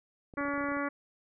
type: clicks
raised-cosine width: 2 ms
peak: -36 dBFS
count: 12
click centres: 0.338 / 0.372 / 0.41 / 0.453 / 0.484 / 0.538 / 0.579 / 0.61 / 0.641 / 0.687 / 0.719 / 0.769 s
type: harmonic tone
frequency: 284.2 Hz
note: C#4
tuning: 43 cents sharp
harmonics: 1 / 2 / 3 / 4 / 5 / 6 / 7 / 8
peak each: -34 / -37 / -44 / -37 / -39 / -42 / -41 / -48 dBFS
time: 0.37-0.89 s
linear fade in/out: 10 ms
effects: none